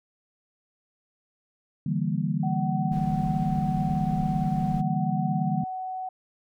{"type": "chord", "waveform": "sine", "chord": "E half-diminished seventh", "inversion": "third", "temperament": "equal", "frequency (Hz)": [146.83, 164.81, 196, 233.1], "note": ["D3", "E3", "G3", "Bb3"], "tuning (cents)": [0, 0, 0, 0], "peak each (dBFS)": [-29, -28, -29, -32], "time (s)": [1.86, 5.64], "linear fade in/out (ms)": 5}
{"type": "tone with pitch glide", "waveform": "sine", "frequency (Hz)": [753, 747.8], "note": ["F#5", "F#5"], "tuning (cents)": [30, 18], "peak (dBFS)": -30, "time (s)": [2.43, 6.09], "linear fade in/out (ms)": 5, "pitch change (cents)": -12, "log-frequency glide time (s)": [2.73, 4.95]}
{"type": "noise", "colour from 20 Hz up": "brown", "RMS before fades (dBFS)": -38, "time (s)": [2.91, 4.82], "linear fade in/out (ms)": 20}
{"effects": []}